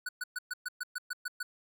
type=tone bursts; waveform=square; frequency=1480 Hz; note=F#6; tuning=in tune; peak=-34 dBFS; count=10; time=0.06-1.43 s; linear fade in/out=5 ms; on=29 ms; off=120 ms; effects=none